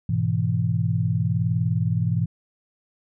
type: chord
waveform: sine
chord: E major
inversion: first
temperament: equal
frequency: 103.83 / 123.47 / 164.81 Hz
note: G#2 / B2 / E3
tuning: 0 / 0 / 0 cents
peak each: -24 dBFS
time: 0.09-2.26 s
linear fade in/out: 5 ms
effects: none